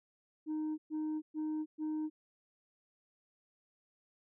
sine tone bursts, 309.2 Hz, D#4, 11 cents flat, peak -31 dBFS, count 4, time 0.46-2.1 s, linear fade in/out 50 ms, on 320 ms, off 120 ms, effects tanh soft clip ceiling -33 dBFS

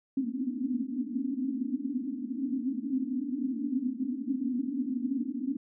pink band-pass noise, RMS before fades -32 dBFS, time 0.17-5.57 s, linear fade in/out 5 ms, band 240 to 280 Hz, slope 96 dB/octave, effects none

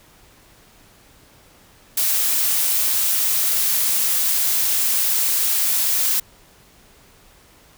blue noise, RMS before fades -19 dBFS, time 1.97-6.2 s, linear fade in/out 5 ms, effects pink hiss -51 dBFS RMS until 7.77 s

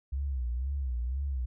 sine tone with vibrato, 64.6 Hz, C2, 21 cents flat, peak -29 dBFS, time 0.12-1.46 s, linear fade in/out 10 ms, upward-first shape sine, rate 2 Hz, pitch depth 150 cents each way, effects none

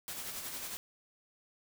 white noise with tremolo, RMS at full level -40 dBFS, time 0.08-0.77 s, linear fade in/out 0 ms, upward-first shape sine, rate 11 Hz, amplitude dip 40%, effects none

